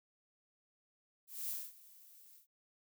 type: noise with ADSR envelope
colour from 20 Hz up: violet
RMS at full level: -39 dBFS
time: 1.27-2.47 s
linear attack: 220 ms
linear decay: 230 ms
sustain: -21 dB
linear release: 110 ms
effects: none